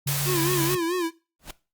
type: tone with tremolo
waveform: sine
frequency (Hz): 141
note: C#3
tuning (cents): +30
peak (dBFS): -24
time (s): 0.06-0.76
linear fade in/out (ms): 10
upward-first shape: triangle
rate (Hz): 5.8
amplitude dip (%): 35
type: band-stop noise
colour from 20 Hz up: white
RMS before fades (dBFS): -28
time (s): 0.07-0.75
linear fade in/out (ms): 5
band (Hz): 190 to 300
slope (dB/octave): 96
type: tone with vibrato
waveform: square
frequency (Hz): 347.2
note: F4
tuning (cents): -10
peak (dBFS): -24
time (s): 0.25-1.11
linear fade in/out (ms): 50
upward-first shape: sine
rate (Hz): 4.6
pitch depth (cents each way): 100
type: noise with exponential growth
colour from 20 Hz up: pink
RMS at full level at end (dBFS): -31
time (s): 1.39-1.51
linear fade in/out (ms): 5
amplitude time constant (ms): 25
effects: noise-tail reverb RT60 0.3 s tail -19 dB re dry + Opus 48 kbps